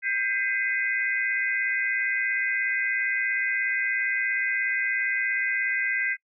sine tone cluster, 1584 / 2029 / 2146 / 2490 Hz, G6 / B6 / C7 / D#7, +18 / +46 / +43 / +1 cents, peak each -28 / -26 / -34 / -34 dBFS, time 0.02-6.17 s, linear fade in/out 50 ms, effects noise-tail reverb RT60 0.1 s tail -23 dB re dry

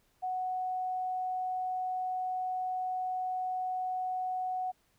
sine tone, 740 Hz, F#5, in tune, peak -31 dBFS, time 0.22-4.72 s, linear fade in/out 20 ms, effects pink hiss -71 dBFS RMS until 4.98 s

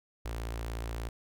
sawtooth tone with notch filter, 56.7 Hz, A#1, 47 cents flat, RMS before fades -37 dBFS, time 0.25-1.09 s, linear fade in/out 5 ms, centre 180 Hz, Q 1.1, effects none

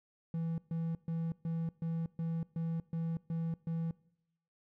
triangle tone bursts, 164.81 Hz, E3, in tune, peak -31 dBFS, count 10, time 0.34-3.91 s, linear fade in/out 2 ms, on 240 ms, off 130 ms, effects noise-tail reverb RT60 0.8 s tail -22 dB re dry

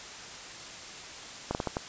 slowing click train, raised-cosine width 1 ms, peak -15 dBFS, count 5, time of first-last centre 1.51-1.769 s, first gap 39 ms, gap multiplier 1.35, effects white hiss -43 dBFS RMS until 1.88 s + resampled to 16000 Hz

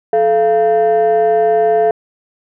sine tone pair together, 433.1 / 688 Hz, A4 / F5, -27 / -26 cents, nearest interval minor sixth, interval 801 cents, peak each -10 dBFS, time 0.13-1.91 s, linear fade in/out 2 ms, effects tanh soft clip ceiling -6 dBFS

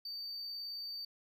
triangle tone with amplitude modulation, 4600 Hz, D8, 37 cents flat, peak -38 dBFS, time 0.05-1.05 s, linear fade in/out 5 ms, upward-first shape sine, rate 58.6 Hz, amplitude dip 25%, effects none

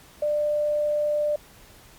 sine tone, 595 Hz, D5, 22 cents sharp, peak -21 dBFS, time 0.22-1.36 s, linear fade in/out 5 ms, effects pink hiss -51 dBFS RMS until 1.98 s + Opus 48 kbps

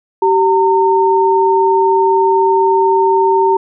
sine tone pair together, 385.2 / 914 Hz, G4 / A#5, -30 / -34 cents, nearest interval octave + minor third, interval 1496 cents, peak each -11 dBFS, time 0.22-3.57 s, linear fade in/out 5 ms, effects none

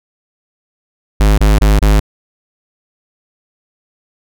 square tone bursts, 51.8 Hz, G#1, 4 cents flat, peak -7 dBFS, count 4, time 1.2-1.998 s, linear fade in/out 5 ms, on 180 ms, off 26 ms, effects none

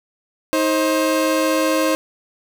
30% pulse tone pair together, 315.5 / 530.6 Hz, D#4 / C5, +24 / +24 cents, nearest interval major sixth, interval 900 cents, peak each -16 dBFS, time 0.53-1.95 s, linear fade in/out 0 ms, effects none

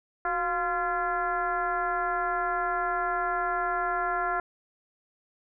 sine tone with frequency modulation, 1040 Hz, C6, 11 cents flat, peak -25 dBFS, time 0.25-4.4 s, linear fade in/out 2 ms, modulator 336 Hz, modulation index 1.7, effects none

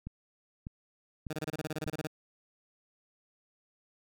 click train, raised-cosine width 5 ms, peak -27 dBFS, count 4, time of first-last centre 0.07-1.866 s, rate 1.67 Hz
15% pulse tone bursts, 154.9 Hz, D#3, 7 cents flat, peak -27 dBFS, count 14, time 1.3-2.072 s, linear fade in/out 5 ms, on 31 ms, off 26 ms
effects none

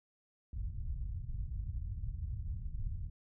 pink low-pass noise, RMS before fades -39 dBFS, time 0.53-3.1 s, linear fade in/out 2 ms, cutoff 110 Hz, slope 24 dB/octave, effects none

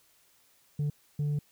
sine tone bursts at uneven times, 146.83 Hz, D3, in tune, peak -24 dBFS, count 2, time 0.79-0.9 / 1.19-1.39 s, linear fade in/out 5 ms, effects tanh soft clip ceiling -26 dBFS + white hiss -65 dBFS RMS until 1.51 s

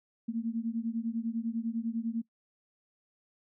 sine beating tone pair, 224.3 / 234.3 Hz, A3 / A#3, +34 / +9 cents, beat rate 10 Hz, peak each -33 / -34 dBFS, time 0.28-2.22 s, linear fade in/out 10 ms, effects noise-tail reverb RT60 0.1 s tail -22 dB re dry

